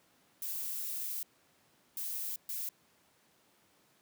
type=noise bursts at uneven times; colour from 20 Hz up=violet; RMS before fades=-38 dBFS; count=3; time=0.42-1.23 / 1.97-2.36 / 2.49-2.69 s; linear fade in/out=2 ms; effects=pink hiss -68 dBFS RMS until 4.01 s + high-pass 150 Hz 12 dB/octave